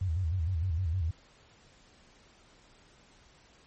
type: tone with vibrato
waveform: sine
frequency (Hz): 86.4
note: F2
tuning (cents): -18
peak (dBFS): -27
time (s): 0.01-1.11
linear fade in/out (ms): 5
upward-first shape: square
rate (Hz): 6.5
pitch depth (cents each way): 140
effects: pink hiss -60 dBFS RMS until 3.66 s + MP3 32 kbps